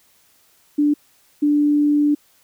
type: tone bursts at uneven times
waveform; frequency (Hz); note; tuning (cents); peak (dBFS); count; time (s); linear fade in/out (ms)
sine; 293.7; D4; 0; -13; 2; 0.78-0.94 / 1.42-2.15; 10
effects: white hiss -57 dBFS RMS until 2.43 s